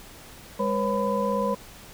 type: tone cluster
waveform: sine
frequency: 204.1 / 487.6 / 544 / 1002 Hz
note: G#3 / B4 / C#5 / B5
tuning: -30 / -22 / -33 / +25 cents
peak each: -28 dBFS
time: 0.59-1.55 s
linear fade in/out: 10 ms
effects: pink hiss -46 dBFS RMS until 1.93 s

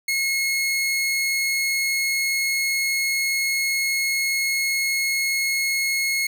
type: tone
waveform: sawtooth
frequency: 2169 Hz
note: C#7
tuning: 38 cents flat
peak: -17 dBFS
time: 0.08-6.27 s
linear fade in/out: 5 ms
effects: none

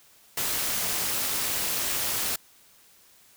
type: noise with amplitude modulation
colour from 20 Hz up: white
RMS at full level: -25 dBFS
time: 0.37-2.36 s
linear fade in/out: 5 ms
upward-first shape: sine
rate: 249 Hz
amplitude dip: 65%
effects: white hiss -57 dBFS RMS until 3.36 s

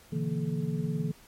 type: tone cluster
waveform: sine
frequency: 123.3 / 148.1 / 167.3 / 231.1 / 429.9 Hz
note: B2 / D3 / E3 / A#3 / A4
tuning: -2 / +15 / +26 / -15 / -40 cents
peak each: -40 / -32 / -31 / -36 / -40 dBFS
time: 0.12-1.12 s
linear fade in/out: 10 ms
effects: pink hiss -56 dBFS RMS until 1.27 s + MP3 64 kbps

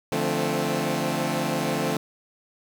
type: chord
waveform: 15% pulse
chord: D minor seventh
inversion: none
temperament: equal with one note detuned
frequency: 146.83 / 172.31 / 220 / 261.6 Hz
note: D3 / F3 / A3 / C4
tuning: 0 / -23 / 0 / 0 cents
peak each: -23 dBFS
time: 0.12-1.97 s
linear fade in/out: 2 ms
effects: 9-bit

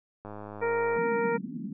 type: click train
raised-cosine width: 1 ms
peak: -27 dBFS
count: 76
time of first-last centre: 0.25-0.971 s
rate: 104 Hz
type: harmonic tone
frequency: 466.2 Hz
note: A#4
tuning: in tune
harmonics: 1 / 2 / 3 / 4 / 5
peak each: -26 / -32 / -36 / -38 / -40 dBFS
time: 0.61-1.38 s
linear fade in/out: 20 ms
type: band-pass noise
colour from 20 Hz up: white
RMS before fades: -36 dBFS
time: 0.96-1.73 s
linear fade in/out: 5 ms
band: 170 to 250 Hz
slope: 48 dB/octave
effects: none

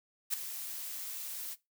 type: noise with ADSR envelope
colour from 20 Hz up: blue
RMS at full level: -29 dBFS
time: 0.3-1.56 s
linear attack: 37 ms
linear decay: 3 ms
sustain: -12 dB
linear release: 34 ms
effects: noise-tail reverb RT60 0.2 s tail -19 dB re dry

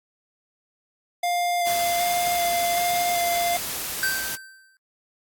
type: tone with vibrato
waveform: square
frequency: 698.5 Hz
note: F5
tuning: in tune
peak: -22 dBFS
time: 1.23-3.57 s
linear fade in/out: 5 ms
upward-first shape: square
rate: 1.3 Hz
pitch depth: 11 cents each way
type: noise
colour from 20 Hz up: white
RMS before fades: -30 dBFS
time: 1.66-4.36 s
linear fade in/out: 10 ms
type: tone with exponential decay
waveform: square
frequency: 1555 Hz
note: G6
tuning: 14 cents flat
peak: -20 dBFS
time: 4.03-4.77 s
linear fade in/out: 1 ms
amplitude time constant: 160 ms
effects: AAC 64 kbps

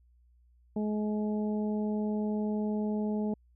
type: harmonic tone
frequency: 211.7 Hz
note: G#3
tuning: 33 cents sharp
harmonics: 1 / 2 / 3 / 4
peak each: -29 / -36 / -42 / -45 dBFS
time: 0.76-3.34 s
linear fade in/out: 5 ms
effects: added 60 Hz sine -60 dBFS peak until 3.55 s

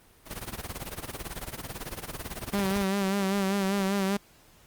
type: noise with tremolo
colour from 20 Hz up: pink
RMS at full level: -34 dBFS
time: 0.25-2.86 s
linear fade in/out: 50 ms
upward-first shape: sine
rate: 18 Hz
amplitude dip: 85%
type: tone with vibrato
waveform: sawtooth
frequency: 196 Hz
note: G3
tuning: in tune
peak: -21 dBFS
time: 2.53-4.17 s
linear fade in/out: 5 ms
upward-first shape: sine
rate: 5.1 Hz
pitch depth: 53 cents each way
effects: pink hiss -58 dBFS RMS until 4.66 s + Opus 32 kbps

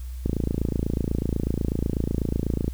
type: click train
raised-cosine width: 3 ms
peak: -11 dBFS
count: 69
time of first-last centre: 0.26-2.68 s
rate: 28.1 Hz
effects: added 62 Hz sine -31 dBFS peak until 2.73 s + white hiss -53 dBFS RMS until 2.73 s

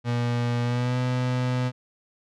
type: tone with pitch glide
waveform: 35% pulse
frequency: 120 to 125.82 Hz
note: B2 to B2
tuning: -49 to +33 cents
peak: -21 dBFS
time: 0.04-1.72 s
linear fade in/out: 50 ms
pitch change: +82 cents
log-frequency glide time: 0.63-0.98 s
effects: low-pass 5000 Hz 12 dB/octave

